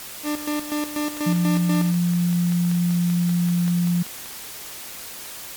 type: tone with tremolo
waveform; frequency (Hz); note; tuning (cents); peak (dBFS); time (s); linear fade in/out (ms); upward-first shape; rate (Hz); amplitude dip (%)
40% pulse; 297.8; D4; +24; -21; 0.23-1.94; 50; square; 4.1; 70
type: click train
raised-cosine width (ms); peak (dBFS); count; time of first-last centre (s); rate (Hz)
0.3; -21; 17; 1.17-4.259; 5.18
type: tone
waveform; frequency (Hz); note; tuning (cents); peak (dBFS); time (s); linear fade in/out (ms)
sine; 174.4; F3; -2; -17; 1.26-4.03; 10
effects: white hiss -36 dBFS RMS until 5.56 s + MP3 96 kbps